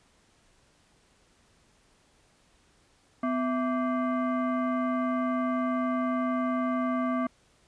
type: tone with frequency modulation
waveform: sine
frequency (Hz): 251.9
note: B3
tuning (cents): +34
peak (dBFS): -25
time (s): 3.23-7.27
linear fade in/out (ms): 5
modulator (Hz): 911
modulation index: 0.97
effects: pink hiss -64 dBFS RMS until 7.67 s + resampled to 22050 Hz